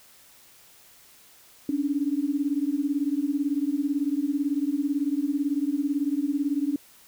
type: beating tone pair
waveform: sine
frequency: 277.2 / 295.2 Hz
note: C#4 / D4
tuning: 0 / +9 cents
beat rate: 18 Hz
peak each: -26 / -26 dBFS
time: 1.69-6.76 s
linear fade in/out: 2 ms
effects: white hiss -54 dBFS RMS until 7.07 s